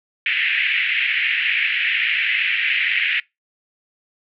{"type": "band-pass noise", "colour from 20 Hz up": "white", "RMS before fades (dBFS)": -20, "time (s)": [0.26, 3.2], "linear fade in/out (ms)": 2, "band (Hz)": [1800, 2800], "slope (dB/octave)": 48, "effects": ["noise-tail reverb RT60 0.2 s tail -24 dB re dry"]}